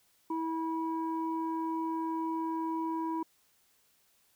sine tone pair together, 325 / 973 Hz, E4 / B5, -24 / -26 cents, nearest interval octave + perfect fifth, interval 1898 cents, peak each -32 / -34 dBFS, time 0.3-3.23 s, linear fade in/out 5 ms, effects tanh soft clip ceiling -24 dBFS + white hiss -69 dBFS RMS until 4.35 s

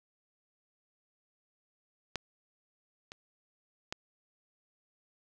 clicks, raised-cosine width 0.2 ms, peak -16 / -27 / -18 dBFS, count 3, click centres 2.157 / 3.119 / 3.925 s, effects none

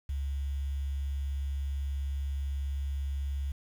sine tone with quantisation, 69.3 Hz, C#2, in tune, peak -30 dBFS, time 0.09-3.52 s, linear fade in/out 5 ms, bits 9, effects none

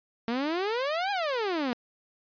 sawtooth exponential two-way sweep, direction up then down, 224.2 to 830.6 to 232.8 Hz, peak -23 dBFS, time 0.28-1.73 s, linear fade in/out 0 ms, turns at 1.11 s, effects resampled to 11025 Hz

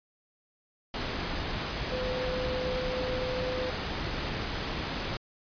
sine tone in noise, 508 Hz, B4, 49 cents sharp, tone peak -31 dBFS, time 1.92-3.7 s, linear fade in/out 2 ms, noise pink, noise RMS -33 dBFS, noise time 0.94-5.17 s, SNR -1 dB, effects resampled to 11025 Hz

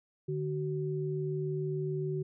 sine tone pair together, 149.3 / 376.2 Hz, D3 / F#4, +29 / +29 cents, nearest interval octave + major third, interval 1600 cents, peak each -33 / -34 dBFS, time 0.28-2.23 s, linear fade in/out 10 ms, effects none

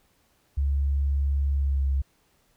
sine tone with pitch glide, 69.8 to 68.05 Hz, C#2 to C#2, +13 to -31 cents, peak -21 dBFS, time 0.57-2.02 s, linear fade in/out 10 ms, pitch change -44 cents, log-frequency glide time 1.54-1.86 s, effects pink hiss -66 dBFS RMS until 2.56 s

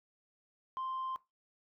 sine tone, 1046 Hz, C6, 1 cent flat, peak -34 dBFS, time 0.77-1.16 s, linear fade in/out 0 ms, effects noise-tail reverb RT60 0.2 s tail -19 dB re dry + tanh soft clip ceiling -33 dBFS

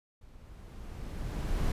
brown noise with level ramp, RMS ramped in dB -54 to -28 dBFS, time 0.21-1.72 s, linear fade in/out 5 ms, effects resampled to 32000 Hz

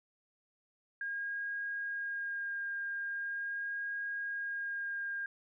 sine tone with vibrato, 1621 Hz, G#6, 42 cents flat, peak -35 dBFS, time 1.01-5.26 s, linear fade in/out 2 ms, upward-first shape sine, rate 0.41 Hz, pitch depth 12 cents each way, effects none

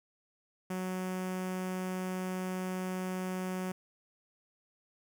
sawtooth tone with notch filter, 185 Hz, F#3, in tune, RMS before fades -36 dBFS, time 0.7-3.72 s, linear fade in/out 5 ms, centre 4000 Hz, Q 1.6, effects none

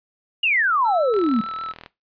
sine exponential sweep, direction down, 2914 to 211 Hz, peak -16 dBFS, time 0.43-1.41 s, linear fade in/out 5 ms
triangle tone with vibrato, 1318.5 Hz, E6, in tune, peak -25 dBFS, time 0.84-1.73 s, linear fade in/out 20 ms, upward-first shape triangle, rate 6.7 Hz, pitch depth 24 cents each way
click train, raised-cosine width 0.3 ms, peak -22 dBFS, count 30, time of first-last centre 1.14-1.861 s, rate 40.2 Hz
effects noise-tail reverb RT60 0.2 s tail -18 dB re dry + resampled to 11025 Hz

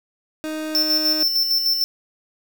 30% pulse tone, 311.1 Hz, D#4, in tune, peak -23 dBFS, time 0.44-1.23 s, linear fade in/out 0 ms
square tone with tremolo, 5360 Hz, E8, 28 cents sharp, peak -16 dBFS, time 0.75-1.84 s, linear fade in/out 0 ms, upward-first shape square, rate 6.6 Hz, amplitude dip 45%
effects 7-bit

